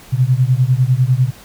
sine beating tone pair, 123.4 / 133.4 Hz, B2 / C3, -1 / +34 cents, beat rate 10 Hz, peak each -13 / -14 dBFS, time 0.12-1.31 s, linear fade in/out 20 ms, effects pink hiss -41 dBFS RMS until 1.44 s

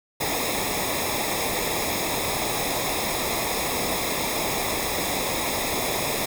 pink noise with comb filter, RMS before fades -26 dBFS, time 0.2-6.26 s, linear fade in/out 10 ms, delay 0.67 ms, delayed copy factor -0.75, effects none

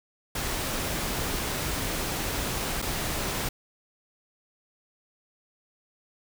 pink noise with dropouts, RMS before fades -30 dBFS, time 0.35-3.49 s, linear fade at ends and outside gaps 5 ms, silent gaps 2.818-2.823 s, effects none

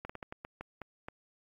slowing click train, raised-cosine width 0.5 ms, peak -26 dBFS, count 9, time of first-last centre 0.05-1.085 s, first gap 45 ms, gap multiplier 1.29, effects AAC 64 kbps

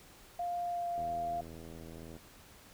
sine tone with pitch glide, 701 to 694.6 Hz, F5 to F5, +6 to -10 cents, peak -33 dBFS, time 0.39-1.41 s, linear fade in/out 5 ms, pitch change -16 cents, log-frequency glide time 0.68-0.87 s
click train, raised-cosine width 2 ms, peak -36 dBFS, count 98, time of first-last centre 0.98-2.166 s, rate 81.8 Hz
effects pink hiss -57 dBFS RMS until 2.73 s

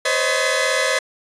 sawtooth tone cluster, 508 / 544 / 628 / 1709 / 2026 Hz, B4 / C#5 / D#5 / G#6 / B6, +49 / -33 / +16 / +49 / +44 cents, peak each -20 dBFS, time 0.05-0.99 s, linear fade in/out 5 ms, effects resampled to 22050 Hz

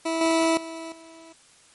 20% pulse tone with level steps, 327 Hz, E4, 14 cents flat, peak -19 / -14 / -29 / -40 dBFS, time 0.05-1.33 s, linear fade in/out 10 ms, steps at 0.21 / 0.57 / 0.92 s, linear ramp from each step 2 ms, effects white hiss -55 dBFS RMS until 1.74 s + MP3 48 kbps

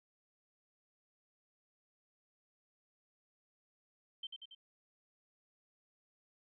sine tone with echo, 3119 Hz, G7, 9 cents flat, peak -40 dBFS, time 4.23-4.27 s, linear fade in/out 5 ms, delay 93 ms, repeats 3, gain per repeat -4 dB, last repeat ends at 4.549 s, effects none

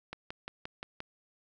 click train, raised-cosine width 0.3 ms, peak -23 dBFS, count 6, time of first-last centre 0.13-1.004 s, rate 5.72 Hz, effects none

